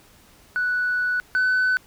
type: tone pair in turn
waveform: sine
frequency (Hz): 1480 / 1506.7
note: F#6 / F#6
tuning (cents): 0 / +31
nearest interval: unison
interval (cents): 31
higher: second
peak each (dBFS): -19 / -15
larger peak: second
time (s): 0.56-1.2 / 1.35-1.77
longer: first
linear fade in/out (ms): 0
effects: tanh soft clip ceiling -16 dBFS + pink hiss -53 dBFS RMS until 1.86 s